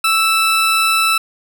20% pulse tone, 1318.5 Hz, E6, in tune, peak -7 dBFS, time 0.04-1.18 s, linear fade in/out 5 ms, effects none

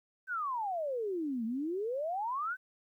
sine exponential two-way sweep, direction down then up, 1568 to 217.5 to 1568 Hz, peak -32 dBFS, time 0.27-2.57 s, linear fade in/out 50 ms, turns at 1.45 s, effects 12-bit

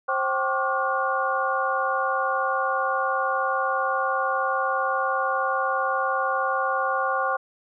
sine tone cluster, 530 / 775 / 1082 / 1162 / 1432 Hz, C5 / G5 / C#6 / D6 / F6, +22 / -20 / -42 / -19 / +43 cents, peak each -28 dBFS, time 0.08-7.37 s, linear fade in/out 10 ms, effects none

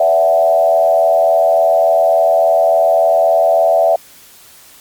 sine tone with frequency modulation, 660 Hz, E5, 2 cents sharp, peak -8 dBFS, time 0-3.96 s, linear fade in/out 5 ms, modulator 83.5 Hz, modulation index 1, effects white hiss -42 dBFS RMS until 4.8 s + Opus 48 kbps

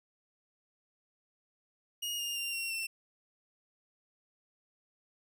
sawtooth tone with pitch steps, 2869 / 2825 / 2781 / 2738 / 2695 Hz, F7 / F7 / F7 / F7 / E7, +46 / +19 / -8 / -35 / +38 cents, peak -31 dBFS, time 2.02-2.87 s, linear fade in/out 10 ms, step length 170 ms, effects none

